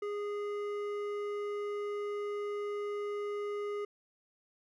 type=tone with hard clipping; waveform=sine; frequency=412 Hz; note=G#4; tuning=14 cents flat; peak=-36 dBFS; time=0.02-3.85 s; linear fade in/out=5 ms; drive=10 dB; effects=none